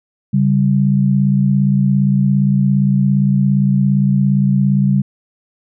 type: tone pair together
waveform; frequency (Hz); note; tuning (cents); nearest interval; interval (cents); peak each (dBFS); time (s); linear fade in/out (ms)
sine; 138.59 / 196; C#3 / G3; 0 / 0; tritone; 600; -13; 0.33-5.02; 10
effects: none